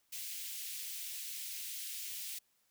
white high-pass noise, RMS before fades -43 dBFS, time 0.12-2.39 s, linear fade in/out 10 ms, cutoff 2300 Hz, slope 24 dB/octave, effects white hiss -75 dBFS RMS until 2.7 s

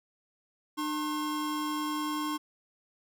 square tone pair together, 301.8 / 1074.5 Hz, D4 / C6, +47 / +46 cents, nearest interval octave + minor seventh, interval 2199 cents, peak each -33 / -35 dBFS, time 0.77-2.38 s, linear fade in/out 20 ms, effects none

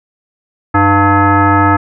sine tone with frequency modulation, 493.9 Hz, B4, in tune, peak -6 dBFS, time 0.74-1.77 s, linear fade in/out 10 ms, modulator 398 Hz, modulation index 2.7, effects none

